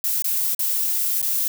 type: noise with dropouts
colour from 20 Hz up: violet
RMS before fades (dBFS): -22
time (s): 0.04-1.48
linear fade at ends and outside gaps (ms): 1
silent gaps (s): 0.222-0.243 / 0.548-0.592 / 1.216-1.227
effects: none